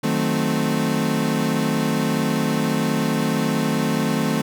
35% pulse chord, D# diminished seventh, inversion none, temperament equal, 155.56 / 185 / 220 / 261.6 Hz, D#3 / F#3 / A3 / C4, 0 / 0 / 0 / 0 cents, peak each -23 / -26 / -21 / -23 dBFS, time 0.03-4.42 s, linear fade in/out 10 ms, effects none

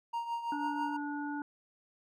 triangle tone with tremolo, 934 Hz, A#5, 3 cents sharp, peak -29 dBFS, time 0.13-0.97 s, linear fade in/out 10 ms, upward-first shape triangle, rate 6.1 Hz, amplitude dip 70%
harmonic tone, 291.2 Hz, D4, 15 cents flat, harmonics 1 / 3 / 5, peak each -36 / -41 / -43 dBFS, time 0.52-1.42 s, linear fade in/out 2 ms
effects none

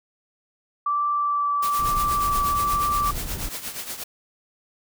sine tone with vibrato, 1164 Hz, D6, 16 cents flat, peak -20 dBFS, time 0.86-3.11 s, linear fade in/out 5 ms, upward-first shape triangle, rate 1.1 Hz, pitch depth 11 cents each way
white noise with tremolo, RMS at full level -30 dBFS, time 1.62-4.04 s, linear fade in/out 10 ms, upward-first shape triangle, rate 8.4 Hz, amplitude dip 75%
brown noise, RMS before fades -31 dBFS, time 1.79-3.49 s, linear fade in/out 5 ms
effects none

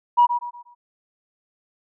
sine tone with echo, 963 Hz, B5, 44 cents flat, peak -10 dBFS, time 0.17-0.27 s, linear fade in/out 20 ms, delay 120 ms, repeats 4, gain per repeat -9 dB, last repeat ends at 0.75 s, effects tanh soft clip ceiling -6 dBFS

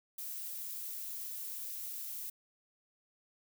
violet noise, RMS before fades -42 dBFS, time 0.18-2.3 s, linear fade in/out 5 ms, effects none

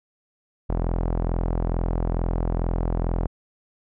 sawtooth tone with low-pass filter, 42.27 Hz, E1, 44 cents sharp, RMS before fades -24 dBFS, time 0.69-3.27 s, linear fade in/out 10 ms, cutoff 820 Hz, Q 1.2, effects none

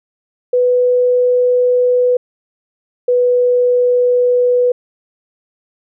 sine tone pair in turn, 495.6 / 492.9 Hz, B4 / B4, +6 / -3 cents, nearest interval unison, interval 9 cents, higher first, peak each -9 dBFS, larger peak neither, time 0.53-2.17 / 3.08-4.72 s, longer neither, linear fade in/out 5 ms, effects none

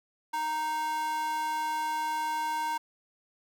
square tone with high-pass filter, 310.3 Hz, D#4, 5 cents flat, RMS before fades -31 dBFS, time 0.33-2.78 s, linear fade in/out 10 ms, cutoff 940 Hz, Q 3.6, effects none

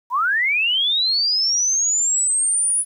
sine linear sweep, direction up, 922 to 9956 Hz, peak -16 dBFS, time 0.1-2.85 s, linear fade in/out 50 ms, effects 9-bit

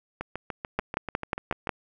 two click trains, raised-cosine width 0.5 ms, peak -10 / -17 dBFS, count 6 / 11, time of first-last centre 0.79-1.693 / 0.21-1.672 s, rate 5.54 / 6.84 Hz, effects none

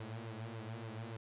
sawtooth tone with flanger, 112.3 Hz, A2, 36 cents sharp, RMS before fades -45 dBFS, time 0-1.17 s, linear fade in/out 5 ms, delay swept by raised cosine 1.9 to 7.7 ms, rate 3.5 Hz, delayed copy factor +0.8, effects resampled to 8000 Hz

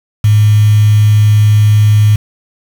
sine tone with quantisation, 105.9 Hz, G#2, 34 cents sharp, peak -4 dBFS, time 0.24-2.16 s, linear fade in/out 5 ms, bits 4, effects none

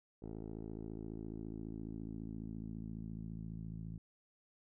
10% pulse tone with low-pass filter sweep, 54.6 Hz, A1, 13 cents flat, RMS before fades -45 dBFS, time 0.22-3.98 s, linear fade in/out 5 ms, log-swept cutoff 480 to 160 Hz, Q 2.1, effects none

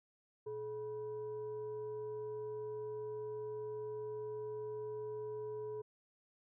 sine tone with frequency modulation, 427.5 Hz, A4, 50 cents flat, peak -40 dBFS, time 0.46-5.82 s, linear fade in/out 10 ms, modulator 547 Hz, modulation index 0.38, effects none

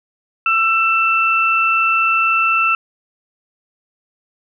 sine tone pair together, 1334 / 2668 Hz, E6 / E7, +20 / +20 cents, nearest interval octave, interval 1200 cents, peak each -15 dBFS, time 0.46-2.75 s, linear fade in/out 2 ms, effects none

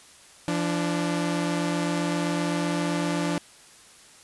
sawtooth tone pair together, 170.74 / 293.7 Hz, F3 / D4, -39 / 0 cents, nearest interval major sixth, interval 939 cents, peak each -23 dBFS, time 0.48-3.38 s, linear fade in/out 0 ms, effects white hiss -51 dBFS RMS until 4.23 s + resampled to 24000 Hz

